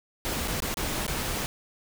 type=noise with dropouts; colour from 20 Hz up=pink; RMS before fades=-30 dBFS; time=0.25-1.46 s; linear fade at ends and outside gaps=0 ms; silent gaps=0.476-0.481 / 0.603-0.622 / 0.742-0.771 / 1.066-1.079 s; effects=none